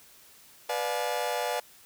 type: chord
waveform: 40% pulse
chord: B diminished seventh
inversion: none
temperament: just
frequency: 493.9 / 592.7 / 711.2 / 853.4 Hz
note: B4 / D5 / F5 / Ab5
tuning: 0 / +16 / +31 / +47 cents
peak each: -33 dBFS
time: 0.69-1.6 s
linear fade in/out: 5 ms
effects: white hiss -55 dBFS RMS until 1.85 s